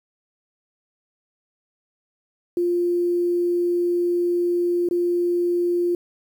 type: tone with dropouts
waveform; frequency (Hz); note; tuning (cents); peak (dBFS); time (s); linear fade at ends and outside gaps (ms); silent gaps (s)
sine; 350; F4; +4; -18; 2.57-5.95; 2; 4.888-4.91
effects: 8-bit